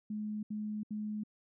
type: tone bursts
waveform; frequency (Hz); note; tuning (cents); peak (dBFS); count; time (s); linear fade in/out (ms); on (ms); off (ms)
sine; 212; G#3; +36; -35; 3; 0.1-1.236; 5; 330; 73
effects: none